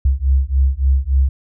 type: beating tone pair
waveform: sine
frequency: 65.5 / 69 Hz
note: C2 / C#2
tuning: +2 / -7 cents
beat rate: 3.5 Hz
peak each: -15 dBFS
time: 0.05-1.29 s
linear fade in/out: 5 ms
effects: none